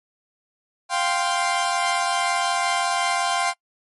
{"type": "chord", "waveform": "sawtooth", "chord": "F suspended second", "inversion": "none", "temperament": "equal", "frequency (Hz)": [698.5, 784, 1046.5], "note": ["F5", "G5", "C6"], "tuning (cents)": [0, 0, 0], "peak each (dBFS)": -21, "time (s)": [0.89, 3.54], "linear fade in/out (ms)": 50, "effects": ["noise-tail reverb RT60 0.1 s tail -24 dB re dry", "MP3 48 kbps"]}